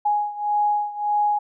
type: beating tone pair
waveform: sine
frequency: 831 / 832.7 Hz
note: G#5 / G#5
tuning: +1 / +4 cents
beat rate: 1.7 Hz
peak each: -21 / -24 dBFS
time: 0.05-1.39 s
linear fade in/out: 10 ms
effects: none